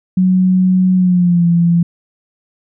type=tone with pitch glide; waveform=sine; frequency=185 to 170.63 Hz; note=F#3 to F3; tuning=0 to -40 cents; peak=-8 dBFS; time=0.17-1.83 s; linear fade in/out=5 ms; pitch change=-140 cents; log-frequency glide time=0.95-1.46 s; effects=none